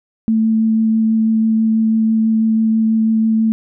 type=tone with vibrato; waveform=sine; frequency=221.7 Hz; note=A3; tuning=13 cents sharp; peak=-11 dBFS; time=0.28-3.52 s; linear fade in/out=0 ms; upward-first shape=sine; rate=6.1 Hz; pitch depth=9 cents each way; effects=none